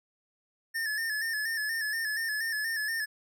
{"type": "tone with vibrato", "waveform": "square", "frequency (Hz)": 1764, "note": "A6", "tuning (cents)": 4, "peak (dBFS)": -30, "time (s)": [0.74, 3.06], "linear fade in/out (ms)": 20, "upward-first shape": "square", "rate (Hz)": 4.2, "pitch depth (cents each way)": 50, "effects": []}